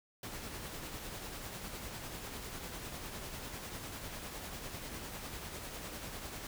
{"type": "noise with tremolo", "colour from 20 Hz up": "pink", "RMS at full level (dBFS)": -43, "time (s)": [0.23, 6.47], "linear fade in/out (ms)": 2, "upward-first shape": "sine", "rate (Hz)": 10, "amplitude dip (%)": 35, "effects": []}